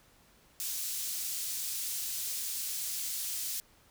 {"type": "high-pass noise", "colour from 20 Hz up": "pink", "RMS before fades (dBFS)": -36, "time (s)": [0.6, 3.6], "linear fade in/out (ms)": 0, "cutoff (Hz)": 5800, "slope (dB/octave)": 12, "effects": ["pink hiss -63 dBFS RMS until 3.9 s"]}